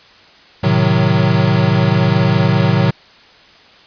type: chord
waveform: square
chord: A diminished seventh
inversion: none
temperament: equal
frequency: 110 / 130.81 / 155.56 / 185 Hz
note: A2 / C3 / Eb3 / Gb3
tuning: 0 / 0 / 0 / 0 cents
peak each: -17 dBFS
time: 0.63-2.91 s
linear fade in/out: 10 ms
effects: white hiss -44 dBFS RMS until 3.86 s + resampled to 11025 Hz